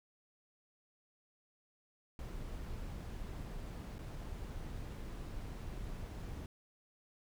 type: noise with dropouts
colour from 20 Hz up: brown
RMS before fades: -44 dBFS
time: 2.19-6.46 s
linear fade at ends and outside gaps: 1 ms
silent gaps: 3.984-3.99 s
effects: none